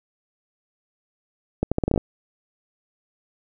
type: accelerating click train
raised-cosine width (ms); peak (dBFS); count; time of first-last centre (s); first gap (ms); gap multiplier
2; -7; 9; 1.63-1.977; 86; 0.79
effects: none